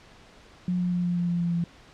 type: tone with pitch steps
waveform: sine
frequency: 179.6 / 178.26 / 176.92 / 175.6 / 174.29 / 172.98 / 171.69 / 170.4 Hz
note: F3 / F3 / F3 / F3 / F3 / F3 / F3 / F3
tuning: +49 / +36 / +23 / +10 / -3 / -16 / -29 / -42 cents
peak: -23 dBFS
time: 0.68-1.64 s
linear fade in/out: 2 ms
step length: 120 ms
effects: pink hiss -52 dBFS RMS until 1.93 s + low-pass 5000 Hz 12 dB/octave